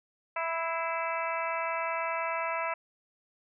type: harmonic tone with a mistuned harmonic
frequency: 329.6 Hz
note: E4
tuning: in tune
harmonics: 2 / 3 / 4 / 5 / 6 / 7 / 8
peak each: -35 / -34 / -36 / -42 / -40 / -40 / -40 dBFS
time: 0.36-2.74 s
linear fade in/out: 5 ms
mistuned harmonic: 6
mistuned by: +47 cents
effects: none

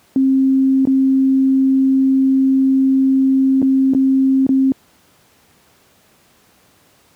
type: tone with dropouts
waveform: sine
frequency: 266.5 Hz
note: C4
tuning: 32 cents sharp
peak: -10 dBFS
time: 0.16-4.72 s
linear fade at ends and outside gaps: 1 ms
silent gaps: 0.853-0.872 / 3.618-3.626 / 3.936-3.948 / 4.466-4.491 s
effects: pink hiss -53 dBFS RMS until 7.15 s + high-pass 100 Hz 12 dB/octave

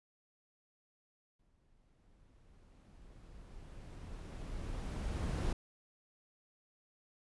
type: noise with exponential growth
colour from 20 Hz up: brown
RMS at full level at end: -33 dBFS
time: 1.39-5.53 s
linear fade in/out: 5 ms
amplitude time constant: 900 ms
effects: resampled to 24000 Hz

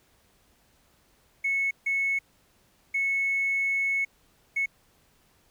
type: tone bursts at uneven times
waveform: triangle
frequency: 2200 Hz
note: C#7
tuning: 14 cents flat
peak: -20 dBFS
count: 4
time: 1.44-1.71 / 1.86-2.19 / 2.94-4.05 / 4.56-4.66 s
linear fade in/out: 10 ms
effects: tanh soft clip ceiling -21 dBFS + pink hiss -64 dBFS RMS until 5.5 s

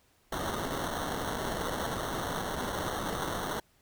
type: noise with sample-and-hold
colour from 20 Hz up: violet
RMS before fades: -34 dBFS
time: 0.32-3.6 s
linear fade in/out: 5 ms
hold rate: 2450 Hz
effects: pink hiss -67 dBFS RMS until 3.81 s

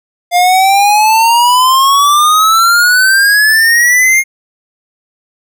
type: exponential sweep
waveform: square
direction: up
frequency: 698.5 to 2147 Hz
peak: -6 dBFS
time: 0.31-4.24 s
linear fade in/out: 50 ms
effects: none

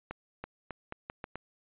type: accelerating click train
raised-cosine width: 0.5 ms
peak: -23 dBFS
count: 7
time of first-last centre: 0.11-1.356 s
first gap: 330 ms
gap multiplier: 0.81
effects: resampled to 8000 Hz

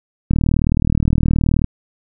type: click train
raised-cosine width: 5 ms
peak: -3 dBFS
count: 53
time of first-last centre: 0.31-1.643 s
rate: 39 Hz
effects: none

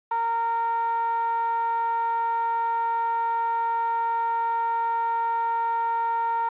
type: tone with band-pass filter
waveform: 15% pulse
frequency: 461.3 Hz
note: A#4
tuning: 18 cents flat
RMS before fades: -25 dBFS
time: 0.11-6.49 s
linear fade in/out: 5 ms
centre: 980 Hz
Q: 6.8
effects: resampled to 8000 Hz + 9-bit

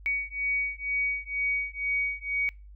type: beating tone pair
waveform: sine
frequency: 2249 / 2251.1 Hz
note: C#7 / C#7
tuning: +24 / +26 cents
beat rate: 2.1 Hz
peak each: -30 dBFS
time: 0.06-2.49 s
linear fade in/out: 0 ms
effects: noise-tail reverb RT60 0.3 s tail -26 dB re dry + added 50 Hz sine -45 dBFS peak until 2.75 s

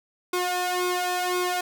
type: tone with flanger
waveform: sawtooth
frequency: 360 Hz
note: F#4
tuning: 47 cents flat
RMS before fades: -26 dBFS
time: 0.33-1.61 s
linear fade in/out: 5 ms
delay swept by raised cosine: 0.84 to 1.62 ms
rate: 1.9 Hz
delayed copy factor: +0.8
effects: none

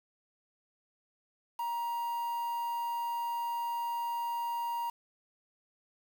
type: tone with quantisation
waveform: triangle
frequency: 940 Hz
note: A#5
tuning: 14 cents sharp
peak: -30 dBFS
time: 1.59-4.9 s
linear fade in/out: 5 ms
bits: 8
effects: none

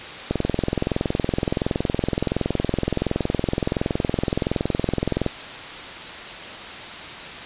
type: click train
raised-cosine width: 2 ms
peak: -7 dBFS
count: 107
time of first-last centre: 0.31-5.263 s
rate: 21.4 Hz
effects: white hiss -34 dBFS RMS until 7.45 s + resampled to 8000 Hz

